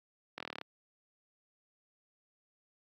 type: slowing click train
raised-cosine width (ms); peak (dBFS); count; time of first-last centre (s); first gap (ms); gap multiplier
0.3; -23; 10; 0.38-0.614; 23; 1.03
effects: high-pass 200 Hz 12 dB/octave + Opus 48 kbps